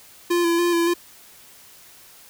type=tone with vibrato; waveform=square; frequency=342.9 Hz; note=F4; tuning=32 cents flat; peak=-18 dBFS; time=0.3-0.94 s; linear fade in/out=10 ms; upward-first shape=square; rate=3.5 Hz; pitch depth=23 cents each way; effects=white hiss -48 dBFS RMS until 2.29 s